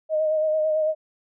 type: tone with vibrato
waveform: sine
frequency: 622.3 Hz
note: D#5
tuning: in tune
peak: -19 dBFS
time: 0.09-0.95 s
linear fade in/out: 50 ms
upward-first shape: sine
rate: 9 Hz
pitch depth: 27 cents each way
effects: none